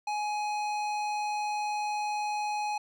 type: tone with hard clipping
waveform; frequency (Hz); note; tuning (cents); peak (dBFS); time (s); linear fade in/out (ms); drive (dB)
sine; 838; G#5; +15; -31; 0.07-2.78; 5; 14
effects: none